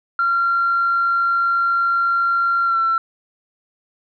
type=tone with pitch glide; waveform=sine; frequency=1377 to 1350.2 Hz; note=F6 to E6; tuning=-25 to +41 cents; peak=-14 dBFS; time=0.19-2.98 s; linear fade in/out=2 ms; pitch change=-34 cents; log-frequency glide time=2.65-2.77 s; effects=tanh soft clip ceiling -10 dBFS